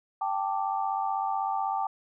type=chord; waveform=sine; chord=G suspended second; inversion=none; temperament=equal; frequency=784 / 880 / 1174.7 Hz; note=G5 / A5 / D6; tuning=0 / 0 / 0 cents; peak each=-29 / -31 / -34 dBFS; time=0.21-1.87 s; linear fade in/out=5 ms; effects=none